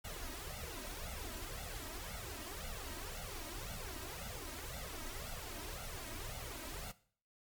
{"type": "noise with flanger", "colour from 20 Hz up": "pink", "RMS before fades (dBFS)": -45, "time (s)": [0.04, 6.92], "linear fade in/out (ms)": 10, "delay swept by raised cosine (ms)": [1.4, 3.2], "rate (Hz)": 1.9, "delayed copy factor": 0.95, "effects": ["noise-tail reverb RT60 0.5 s tail -18 dB re dry", "MP3 96 kbps"]}